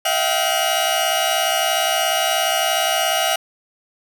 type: tone cluster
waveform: sawtooth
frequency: 643 / 700 / 772 / 2887 Hz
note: E5 / F5 / G5 / F#7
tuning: -43 / +4 / -27 / -43 cents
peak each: -19 dBFS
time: 0.05-3.36 s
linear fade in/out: 5 ms
effects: none